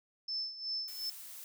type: tone with tremolo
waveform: sine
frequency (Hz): 5274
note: E8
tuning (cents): 0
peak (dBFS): -33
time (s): 0.28-1.1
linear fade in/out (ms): 5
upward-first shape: sine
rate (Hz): 2.7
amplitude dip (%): 75
type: noise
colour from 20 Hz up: blue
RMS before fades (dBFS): -48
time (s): 0.88-1.44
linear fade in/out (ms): 0
effects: none